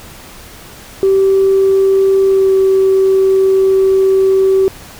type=tone with pitch glide; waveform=sine; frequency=387.3 to 383.7 Hz; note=G4 to G4; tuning=-21 to -37 cents; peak=-6 dBFS; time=1.03-4.68 s; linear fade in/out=0 ms; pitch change=-16 cents; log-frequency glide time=2.27-2.53 s; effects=tanh soft clip ceiling -3 dBFS + pink hiss -35 dBFS RMS until 4.99 s